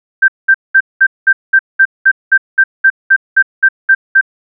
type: tone bursts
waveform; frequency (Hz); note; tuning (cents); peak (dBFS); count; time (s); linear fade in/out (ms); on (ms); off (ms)
sine; 1568; G6; 0; -3; 16; 0.22-4.212; 10; 62; 200
effects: none